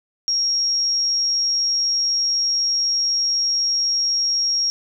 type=tone; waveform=sine; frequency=5588 Hz; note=F8; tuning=in tune; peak=-17 dBFS; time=0.28-4.7 s; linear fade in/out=0 ms; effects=none